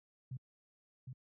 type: tone with echo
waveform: sine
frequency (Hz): 128.2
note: C3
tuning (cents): -35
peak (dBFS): -39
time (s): 0.31-0.37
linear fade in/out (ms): 5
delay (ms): 760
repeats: 1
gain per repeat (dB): -4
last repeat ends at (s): 1.13
effects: high-pass 80 Hz 12 dB/octave